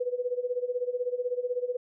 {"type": "tone with tremolo", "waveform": "sine", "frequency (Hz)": 494.1, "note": "B4", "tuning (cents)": 1, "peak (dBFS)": -24, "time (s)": [0, 1.77], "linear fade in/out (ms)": 10, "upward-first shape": "sine", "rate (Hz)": 16, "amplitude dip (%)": 85, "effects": []}